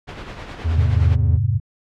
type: noise with tremolo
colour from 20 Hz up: pink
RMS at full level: -31 dBFS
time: 0.07-1.16 s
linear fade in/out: 20 ms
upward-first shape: sine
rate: 9.6 Hz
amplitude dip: 45%
type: tone with vibrato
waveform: triangle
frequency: 81.7 Hz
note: E2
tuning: 15 cents flat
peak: -14 dBFS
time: 0.64-1.38 s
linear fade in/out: 20 ms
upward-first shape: triangle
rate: 15 Hz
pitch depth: 120 cents each way
type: chord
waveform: sine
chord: F minor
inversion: none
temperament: equal with one note detuned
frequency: 85.12 / 103.83 / 130.81 Hz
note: F2 / Ab2 / C3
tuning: -44 / 0 / 0 cents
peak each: -24 / -18 / -21 dBFS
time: 0.75-1.6 s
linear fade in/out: 20 ms
effects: low-pass 3000 Hz 12 dB/octave